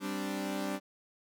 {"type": "chord", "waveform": "sawtooth", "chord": "G suspended fourth", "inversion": "none", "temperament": "equal", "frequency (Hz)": [196, 261.6, 293.7], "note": ["G3", "C4", "D4"], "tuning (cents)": [0, 0, 0], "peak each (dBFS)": [-33, -37, -33], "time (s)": [0, 0.8], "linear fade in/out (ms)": 50, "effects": []}